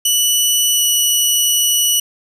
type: tone with pitch glide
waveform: 15% pulse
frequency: 2960 to 2943 Hz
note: F#7 to F#7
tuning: 0 to -10 cents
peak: -5 dBFS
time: 0.05-2 s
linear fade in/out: 5 ms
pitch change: -10 cents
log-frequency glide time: 0.74-0.81 s
effects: none